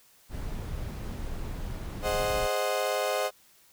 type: noise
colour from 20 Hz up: brown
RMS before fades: -35 dBFS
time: 0.29-2.49 s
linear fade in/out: 50 ms
type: chord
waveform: 35% pulse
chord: Ab dominant seventh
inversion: none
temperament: equal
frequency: 415.3 / 523.3 / 622.3 / 740 Hz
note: Ab4 / C5 / Eb5 / Gb5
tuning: 0 / 0 / 0 / 0 cents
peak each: -33 / -29 / -29 / -32 dBFS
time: 2.02-3.31 s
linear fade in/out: 50 ms
effects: white hiss -60 dBFS RMS until 3.72 s